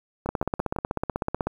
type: two click trains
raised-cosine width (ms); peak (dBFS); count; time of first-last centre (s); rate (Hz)
1; -11 / -16; 20 / 4; 0.29-1.47 / 0.26-0.763; 16.1 / 5.97
effects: 8-bit